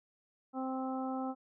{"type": "harmonic tone", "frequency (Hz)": 261.6, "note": "C4", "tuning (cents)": 0, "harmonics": [1, 2, 3, 4, 5], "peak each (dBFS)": [-36, -43, -40, -49, -46], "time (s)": [0.53, 1.35], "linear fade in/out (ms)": 50, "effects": []}